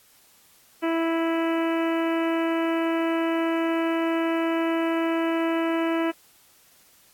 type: harmonic tone with a mistuned harmonic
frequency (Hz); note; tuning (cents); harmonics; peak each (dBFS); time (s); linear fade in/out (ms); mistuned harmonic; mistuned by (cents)
329.6; E4; 0; 1 / 2 / 3 / 4 / 5 / 6 / 7 / 8 / 9; -23 / -29 / -33 / -35 / -37 / -39 / -40 / -41 / -42; 0.82-6.12; 20; 8; -25
effects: white hiss -57 dBFS RMS until 7.13 s + AAC 64 kbps